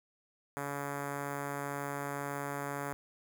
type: tone with notch filter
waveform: 5% pulse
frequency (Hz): 141.9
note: C#3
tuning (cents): +41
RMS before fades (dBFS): -38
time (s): 0.57-2.93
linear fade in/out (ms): 0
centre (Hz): 4100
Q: 0.73
effects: none